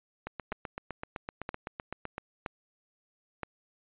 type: two click trains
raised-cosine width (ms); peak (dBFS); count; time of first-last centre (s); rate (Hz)
0.5; -19 / -21; 4 / 16; 0.52-3.433 / 0.27-2.181; 1.03 / 7.85
effects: resampled to 8000 Hz